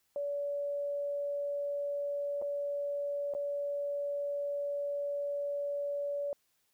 sine tone with dropouts, 572 Hz, D5, 46 cents flat, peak -32 dBFS, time 0.16-6.33 s, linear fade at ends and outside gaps 1 ms, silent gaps 2.416-2.422 / 3.338-3.349 s, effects white hiss -75 dBFS RMS until 6.73 s

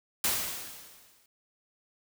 white noise with exponential decay, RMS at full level -26 dBFS, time 0.24-1.26 s, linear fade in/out 2 ms, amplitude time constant 220 ms, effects none

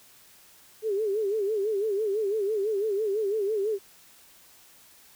sine tone with vibrato, 415.3 Hz, G#4, in tune, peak -24 dBFS, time 0.82-3.79 s, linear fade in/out 50 ms, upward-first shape sine, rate 6 Hz, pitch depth 120 cents each way, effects white hiss -55 dBFS RMS until 5.15 s

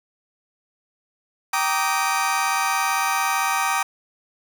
30% pulse chord, Eb major seventh, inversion first, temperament just, 777.8 / 933.4 / 1166.7 / 1244.5 Hz, G5 / Bb5 / D6 / Eb6, -14 / +2 / -12 / 0 cents, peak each -23 dBFS, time 1.53-3.83 s, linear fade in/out 5 ms, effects none

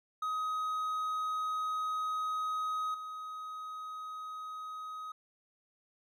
triangle tone with level steps, 1260 Hz, D#6, 21 cents sharp, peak -30 / -38 dBFS, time 0.22-5.12 s, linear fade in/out 5 ms, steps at 2.94 s, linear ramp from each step 5 ms, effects none

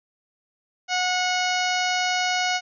harmonic tone with a mistuned harmonic, 730 Hz, F#5, 24 cents flat, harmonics 1 / 2 / 3 / 4 / 5 / 6 / 7 / 8 / 9, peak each -25 / -28 / -28 / -30 / -35 / -34 / -33 / -36 / -36 dBFS, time 0.88-2.61 s, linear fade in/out 50 ms, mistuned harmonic 5, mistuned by +36 cents, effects none

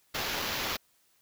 blue noise with sample-and-hold, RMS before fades -33 dBFS, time 0.14-0.77 s, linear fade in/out 10 ms, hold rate 8820 Hz, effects white hiss -68 dBFS RMS until 1.21 s

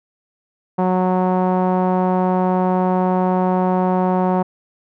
sawtooth tone with low-pass filter, 183.9 Hz, F#3, 10 cents flat, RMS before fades -17 dBFS, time 0.78-4.43 s, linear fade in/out 10 ms, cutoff 880 Hz, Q 2.7, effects none

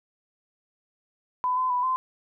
sine tone with pitch steps, 1002 / 1021 / 989 / 1032 Hz, B5 / C6 / B5 / C6, +25 / -43 / +2 / -24 cents, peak -22 dBFS, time 1.44-1.96 s, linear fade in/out 0 ms, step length 130 ms, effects none

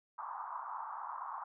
pink band-pass noise, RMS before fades -43 dBFS, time 0.18-1.44 s, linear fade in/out 5 ms, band 870 to 1200 Hz, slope 48 dB/octave, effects none

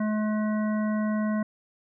harmonic tone, 213.6 Hz, G#3, 49 cents sharp, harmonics 1 / 3 / 5 / 7 / 9, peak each -24 / -34 / -38 / -41 / -43 dBFS, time 0-1.43 s, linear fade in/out 5 ms, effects none

